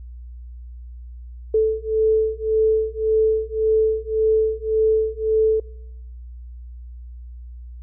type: beating tone pair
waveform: sine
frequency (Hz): 437.5 / 439.3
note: A4 / A4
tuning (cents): -10 / -3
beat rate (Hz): 1.8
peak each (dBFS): -19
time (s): 1.54-5.6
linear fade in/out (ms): 5
effects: noise-tail reverb RT60 0.8 s tail -23 dB re dry + added 60 Hz sine -34 dBFS peak until 7.82 s